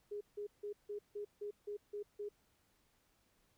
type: tone bursts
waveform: sine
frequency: 412.6 Hz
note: G#4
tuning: 11 cents flat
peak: -40 dBFS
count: 9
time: 0.11-2.29 s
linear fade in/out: 10 ms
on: 100 ms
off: 160 ms
effects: pink hiss -75 dBFS RMS until 3.57 s